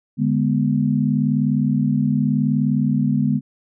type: chord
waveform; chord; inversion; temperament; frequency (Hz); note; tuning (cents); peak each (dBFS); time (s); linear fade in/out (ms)
sine; G# diminished; second; equal; 146.83 / 207.7 / 246.9; D3 / G#3 / B3; 0 / 0 / 0; -20; 0.17-3.41; 50
effects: none